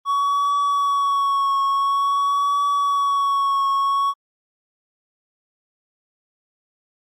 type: tone with vibrato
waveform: triangle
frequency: 1120 Hz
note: C#6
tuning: 18 cents sharp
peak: -15 dBFS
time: 0.05-4.14 s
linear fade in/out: 50 ms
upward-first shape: triangle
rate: 0.48 Hz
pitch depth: 33 cents each way
effects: Opus 32 kbps